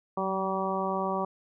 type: harmonic tone with a mistuned harmonic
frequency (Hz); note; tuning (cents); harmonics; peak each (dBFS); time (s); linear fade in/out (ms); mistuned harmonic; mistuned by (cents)
191.5; G3; -40; 1 / 2 / 3 / 4 / 5 / 6; -34 / -34 / -34 / -34 / -34 / -34; 0.17-1.25; 5; 1; -23
effects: none